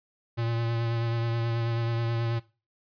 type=tone with vibrato; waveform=square; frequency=116.1 Hz; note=A#2; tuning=7 cents flat; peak=-27 dBFS; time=0.37-2.4 s; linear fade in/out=20 ms; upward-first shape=triangle; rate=9.3 Hz; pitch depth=24 cents each way; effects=noise-tail reverb RT60 0.3 s tail -18 dB re dry + resampled to 11025 Hz